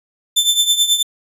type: tone with tremolo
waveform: sawtooth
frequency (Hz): 3541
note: A7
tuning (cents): +10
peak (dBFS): -6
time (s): 0.36-1.03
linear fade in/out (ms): 10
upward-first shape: triangle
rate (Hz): 9.3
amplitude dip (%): 80
effects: resampled to 32000 Hz